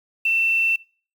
sine tone with quantisation, 2685 Hz, E7, 31 cents sharp, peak -17 dBFS, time 0.25-0.76 s, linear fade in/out 5 ms, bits 7, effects noise-tail reverb RT60 0.4 s tail -22 dB re dry

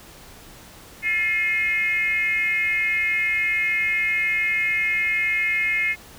sine tone with frequency modulation, 2138 Hz, C7, 37 cents sharp, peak -19 dBFS, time 1.02-5.96 s, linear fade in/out 50 ms, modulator 385 Hz, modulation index 0.71, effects pink hiss -45 dBFS RMS until 6.18 s

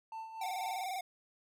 triangle tone with tremolo, 891 Hz, A5, 22 cents sharp, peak -38 dBFS, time 0.12-0.84 s, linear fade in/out 2 ms, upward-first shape sine, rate 4.1 Hz, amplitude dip 55%
square tone with vibrato, 749 Hz, F#5, 21 cents sharp, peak -37 dBFS, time 0.41-1.01 s, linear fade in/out 5 ms, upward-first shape square, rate 20 Hz, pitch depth 64 cents each way
effects none

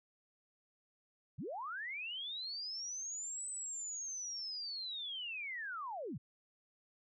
sine linear two-way sweep, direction up then down, 92.5 to 8120 to 92.5 Hz, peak -40 dBFS, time 1.38-6.18 s, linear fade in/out 10 ms, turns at 3.49 s, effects none

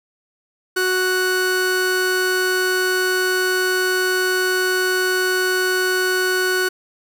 45% pulse tone pair together, 370 / 1480 Hz, F#4 / F#6, 0 / 0 cents, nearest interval 2 octaves, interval 2400 cents, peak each -20 dBFS, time 0.76-6.69 s, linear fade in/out 10 ms, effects none

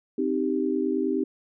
sine chord, C minor, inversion none, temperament equal, 261.6 / 311.1 / 392 Hz, C4 / Eb4 / G4, 0 / 0 / 0 cents, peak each -27 dBFS, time 0.18-1.24 s, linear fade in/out 5 ms, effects none

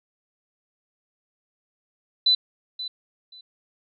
sine tone with echo, 4000 Hz, B7, 21 cents sharp, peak -15 dBFS, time 2.26-2.35 s, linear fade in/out 5 ms, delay 530 ms, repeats 2, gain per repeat -14 dB, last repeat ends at 3.41 s, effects none

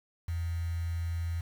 sine tone with quantisation, 84 Hz, E2, 33 cents sharp, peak -30 dBFS, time 0.28-1.41 s, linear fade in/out 5 ms, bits 8, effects none

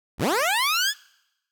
15% pulse linear sweep, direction up, 40.84 to 1760 Hz, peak -14 dBFS, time 0.18-0.94 s, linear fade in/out 50 ms, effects noise-tail reverb RT60 0.9 s tail -24 dB re dry

